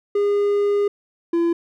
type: tone pair in turn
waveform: triangle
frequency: 407.7 / 338.6 Hz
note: G#4 / E4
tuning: -32 / +46 cents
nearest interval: minor third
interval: 322 cents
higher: first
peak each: -14 dBFS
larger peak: neither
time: 0.15-0.88 / 1.33-1.53 s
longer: first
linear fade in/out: 5 ms
effects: none